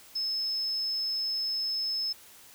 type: tone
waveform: sine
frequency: 5210 Hz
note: E8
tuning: 21 cents flat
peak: -28 dBFS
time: 0.15-2.13 s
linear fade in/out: 10 ms
effects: white hiss -53 dBFS RMS until 2.54 s